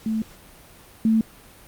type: tone pair in turn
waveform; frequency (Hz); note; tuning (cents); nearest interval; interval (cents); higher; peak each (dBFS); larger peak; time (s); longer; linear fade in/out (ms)
sine; 220 / 222.2; A3 / A3; 0 / +17; unison; 17; second; -21 / -15; second; 0.06-0.22 / 1.05-1.21; neither; 2
effects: pink hiss -48 dBFS RMS until 1.67 s + Opus 48 kbps